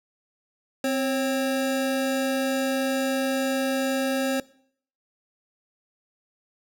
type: tone pair together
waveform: square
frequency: 261.6 / 543.5 Hz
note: C4 / C#5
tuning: 0 / -34 cents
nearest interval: octave + minor second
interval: 1266 cents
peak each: -26 dBFS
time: 0.84-4.4 s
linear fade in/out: 2 ms
effects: noise-tail reverb RT60 0.6 s tail -21 dB re dry